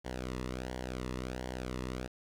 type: tone with flanger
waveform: sawtooth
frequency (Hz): 63.1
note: B1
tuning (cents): +38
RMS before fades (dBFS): -39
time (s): 0.04-2.08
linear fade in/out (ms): 20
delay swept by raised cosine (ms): 0.78 to 1.32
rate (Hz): 1.4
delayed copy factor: -0.7
effects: low-pass 9000 Hz 12 dB/octave + 10-bit